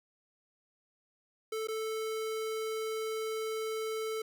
square tone with dropouts, 440 Hz, A4, in tune, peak -34 dBFS, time 1.52-4.22 s, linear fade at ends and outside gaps 5 ms, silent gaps 1.673-1.684 s, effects none

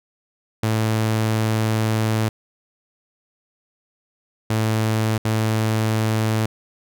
sawtooth tone bursts at uneven times, 110 Hz, A2, in tune, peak -14 dBFS, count 3, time 0.63-2.29 / 4.5-5.18 / 5.25-6.46 s, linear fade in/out 5 ms, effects none

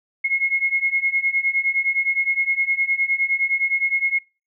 sine beating tone pair, 2159 / 2168.7 Hz, C#7 / C#7, -46 / -38 cents, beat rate 9.7 Hz, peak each -22 / -20 dBFS, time 0.24-4.19 s, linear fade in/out 10 ms, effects noise-tail reverb RT60 0.3 s tail -24 dB re dry

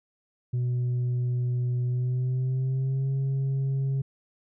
sine tone with pitch glide, 123.47 to 135.42 Hz, B2 to C#3, 0 to -40 cents, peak -21 dBFS, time 0.53-4.02 s, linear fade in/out 10 ms, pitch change +160 cents, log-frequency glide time 1.85-3.11 s, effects tanh soft clip ceiling -23 dBFS

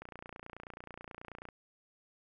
click train, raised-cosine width 0.5 ms, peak -30 dBFS, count 44, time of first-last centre 0.02-1.488 s, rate 29.3 Hz, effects none

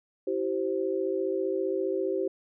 sine chord, C major, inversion first, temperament equal with one note detuned, 329.6 / 384.6 / 523.3 Hz, E4 / G4 / C5, 0 / -33 / 0 cents, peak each -33 / -28 / -32 dBFS, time 0.27-2.28 s, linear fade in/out 5 ms, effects none

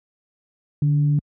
sine tone with frequency modulation, 147.1 Hz, D3, 3 cents sharp, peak -15 dBFS, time 0.82-1.19 s, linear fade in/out 2 ms, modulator 137 Hz, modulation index 0.31, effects high-pass 60 Hz 12 dB/octave

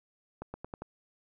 accelerating click train, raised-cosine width 1 ms, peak -25 dBFS, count 5, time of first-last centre 0.42-0.82 s, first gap 120 ms, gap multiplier 0.88, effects none

